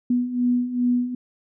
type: beating tone pair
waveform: sine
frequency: 243.8 / 246.3 Hz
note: B3 / B3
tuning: -22 / -5 cents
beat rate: 2.5 Hz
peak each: -25 / -20 dBFS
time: 0.1-1.15 s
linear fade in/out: 5 ms
effects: none